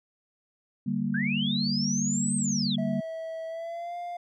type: chord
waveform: sine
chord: G minor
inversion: second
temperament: equal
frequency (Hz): 146.83 / 196 / 233.1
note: D3 / G3 / Bb3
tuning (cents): 0 / 0 / 0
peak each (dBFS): -33 / -29 / -29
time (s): 0.86-3.01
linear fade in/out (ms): 10
type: linear two-way sweep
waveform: sine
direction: up then down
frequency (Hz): 1500 to 8410 to 3241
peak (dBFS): -29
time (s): 1.14-2.76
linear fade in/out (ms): 5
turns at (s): 2.36
type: tone with pitch glide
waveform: triangle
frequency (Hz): 650 to 700.7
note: E5 to F5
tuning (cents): -24 to +6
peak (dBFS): -31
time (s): 2.78-4.17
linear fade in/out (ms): 5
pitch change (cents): +130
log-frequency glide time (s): 3.47-3.96
effects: none